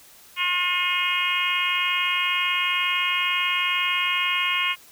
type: harmonic tone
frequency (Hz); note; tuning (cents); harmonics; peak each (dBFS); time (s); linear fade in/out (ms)
357.9; F4; +42; 3 / 4 / 5 / 6 / 7 / 8 / 9; -28 / -34 / -35 / -26 / -27 / -26 / -33; 0.36-4.76; 50
effects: white hiss -50 dBFS RMS until 4.91 s